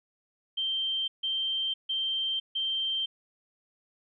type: tone bursts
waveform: sine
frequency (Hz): 3140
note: G7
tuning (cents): +2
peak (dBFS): -27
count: 4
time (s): 0.57-3.06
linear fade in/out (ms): 10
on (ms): 510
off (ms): 150
effects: none